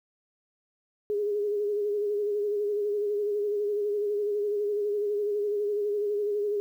sine tone with vibrato, 413.2 Hz, G#4, 9 cents flat, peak -25 dBFS, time 1.1-6.6 s, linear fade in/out 0 ms, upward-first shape sine, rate 12 Hz, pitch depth 39 cents each way, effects 10-bit

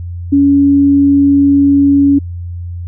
sine tone, 280.8 Hz, C#4, 22 cents sharp, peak -5 dBFS, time 0.32-2.19 s, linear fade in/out 10 ms, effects added 87 Hz sine -20 dBFS peak until 2.87 s

